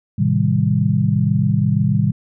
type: chord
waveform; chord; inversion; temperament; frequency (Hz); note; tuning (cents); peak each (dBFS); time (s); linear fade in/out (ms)
sine; A half-diminished seventh; none; just; 110 / 132 / 158.4 / 198; A2 / C3 / Eb3 / G3; 0 / +16 / +31 / +18; -19; 0.18-2.12; 10
effects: none